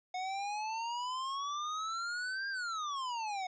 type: exponential two-way sweep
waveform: square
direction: up then down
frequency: 729 to 1614 to 729 Hz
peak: -36 dBFS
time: 0.14-3.47 s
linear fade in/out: 5 ms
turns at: 2.49 s
effects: resampled to 16000 Hz